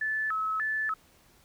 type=tone with vibrato; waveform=sine; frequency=1501 Hz; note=F#6; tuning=24 cents sharp; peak=-27 dBFS; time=0.01-0.94 s; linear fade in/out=5 ms; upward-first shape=square; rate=1.7 Hz; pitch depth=260 cents each way; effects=pink hiss -61 dBFS RMS until 1.44 s